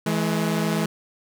sawtooth tone pair together, 163.82 / 211.7 Hz, E3 / G#3, -10 / +33 cents, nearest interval major third, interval 443 cents, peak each -20 dBFS, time 0.06-0.86 s, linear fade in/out 5 ms, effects none

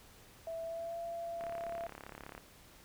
sine tone with pitch glide, 659.3 to 677.8 Hz, E5 to E5, 0 to +48 cents, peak -38 dBFS, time 0.47-1.87 s, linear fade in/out 2 ms, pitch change +48 cents, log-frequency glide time 0.64-0.99 s
click train, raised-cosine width 0.5 ms, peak -31 dBFS, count 35, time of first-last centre 1.41-2.379 s, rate 35.1 Hz
effects pink hiss -59 dBFS RMS until 2.84 s

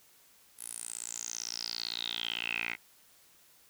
10% pulse tone with band-pass filter sweep, 57.8 Hz, A#1, 14 cents flat, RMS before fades -38 dBFS, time 0.57-2.77 s, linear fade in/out 50 ms, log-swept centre 11000 to 2200 Hz, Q 9.1, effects white hiss -62 dBFS RMS until 3.69 s

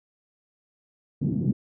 pink band-pass noise, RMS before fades -25 dBFS, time 1.21-1.53 s, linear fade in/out 10 ms, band 130 to 250 Hz, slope 24 dB/octave, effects none

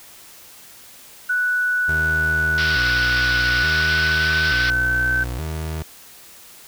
sine tone with pitch glide, 1480 to 1535.7 Hz, F#6 to G6, 0 to -36 cents, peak -17 dBFS, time 1.29-5.24 s, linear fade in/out 10 ms, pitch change +64 cents, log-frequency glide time 3.67-5.05 s
30% pulse tone with vibrato, 69.6 Hz, C#2, 8 cents sharp, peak -22 dBFS, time 1.88-5.83 s, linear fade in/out 10 ms, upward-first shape square, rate 0.57 Hz, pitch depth 220 cents each way
white band-pass noise, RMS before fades -26 dBFS, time 2.58-4.7 s, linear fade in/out 0 ms, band 1100 to 5400 Hz, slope 96 dB/octave
effects white hiss -44 dBFS RMS until 6.67 s

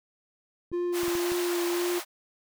clicks, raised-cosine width 3 ms, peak -29 dBFS, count 5, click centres 0.717 / 1.033 / 1.081 / 1.153 / 1.319 s
triangle tone with vibrato, 349.2 Hz, F4, in tune, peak -24 dBFS, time 0.72-2 s, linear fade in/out 20 ms, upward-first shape triangle, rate 1.9 Hz, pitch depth 18 cents each way
pink high-pass noise, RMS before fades -35 dBFS, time 0.92-2.05 s, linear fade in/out 50 ms, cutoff 590 Hz, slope 48 dB/octave
effects none

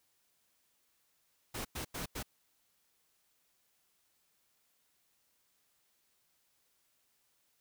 pink noise bursts at uneven times, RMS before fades -40 dBFS, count 4, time 1.54-1.65 / 1.75-1.85 / 1.94-2.06 / 2.15-2.23 s, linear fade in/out 10 ms, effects white hiss -75 dBFS RMS until 7.6 s

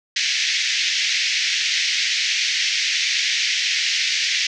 pink band-pass noise, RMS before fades -21 dBFS, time 0.16-4.47 s, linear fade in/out 5 ms, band 1900 to 6200 Hz, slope 48 dB/octave, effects none

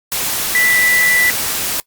sine tone in noise, 1975.5 Hz, B6, in tune, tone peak -11 dBFS, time 0.55-1.3 s, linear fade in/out 0 ms, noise white, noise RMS -19 dBFS, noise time 0.12-1.8 s, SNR +5 dB, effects noise-tail reverb RT60 0.1 s tail -22 dB re dry + Opus 48 kbps

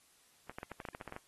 clicks, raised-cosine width 0.5 ms, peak -29 dBFS, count 12, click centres 0.496 / 0.585 / 0.631 / 0.717 / 0.802 / 0.852 / 0.887 / 0.949 / 1.012 / 1.077 / 1.124 / 1.164 s, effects white hiss -67 dBFS RMS until 1.27 s + AAC 32 kbps

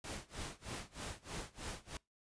pink noise with tremolo, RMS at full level -43 dBFS, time 0.04-1.97 s, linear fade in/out 2 ms, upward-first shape sine, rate 3.2 Hz, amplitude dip 95%, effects noise-tail reverb RT60 0.2 s tail -24 dB re dry + resampled to 22050 Hz

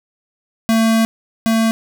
square tone pair in turn, 224.8 / 224.8 Hz, A3 / A3, +37 / +37 cents, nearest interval unison, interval 0 cents, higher neither, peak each -12 / -13 dBFS, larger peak first, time 0.69-1.05 / 1.46-1.71 s, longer first, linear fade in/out 0 ms, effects none

